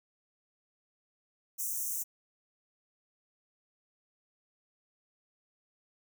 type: high-pass noise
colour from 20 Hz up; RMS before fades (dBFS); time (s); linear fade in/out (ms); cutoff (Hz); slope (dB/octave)
white; -35; 1.58-2.04; 20; 5800; 96
effects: none